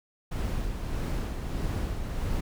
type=noise with tremolo; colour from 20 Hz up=brown; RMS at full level=-29 dBFS; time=0.31-2.41 s; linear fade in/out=10 ms; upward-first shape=sine; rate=1.6 Hz; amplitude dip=40%; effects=none